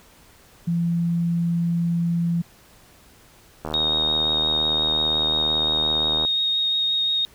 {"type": "tone", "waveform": "sine", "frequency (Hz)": 170, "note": "F3", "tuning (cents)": -46, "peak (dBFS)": -19, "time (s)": [0.67, 2.42], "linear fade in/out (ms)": 10}
{"type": "click train", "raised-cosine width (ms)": 1, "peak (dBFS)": -15, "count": 203, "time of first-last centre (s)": [3.65, 6.25], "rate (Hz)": 77.7}
{"type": "tone with vibrato", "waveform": "sine", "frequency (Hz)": 3729, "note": "A#7", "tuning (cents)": 0, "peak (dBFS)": -19, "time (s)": [3.74, 7.25], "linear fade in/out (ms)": 0, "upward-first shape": "triangle", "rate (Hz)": 5.7, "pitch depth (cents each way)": 11}
{"effects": ["pink hiss -52 dBFS RMS until 7.34 s"]}